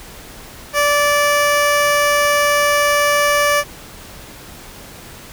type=tone; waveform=15% pulse; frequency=582 Hz; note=D5; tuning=16 cents flat; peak=-6 dBFS; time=0.73-3.64 s; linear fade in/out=50 ms; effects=pink hiss -37 dBFS RMS until 5.32 s